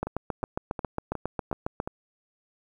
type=two click trains; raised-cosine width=1 ms; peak=-14 / -18 dBFS; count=14 / 6; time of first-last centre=0.03-1.801 / 0.07-1.875 s; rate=7.34 / 2.77 Hz; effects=9-bit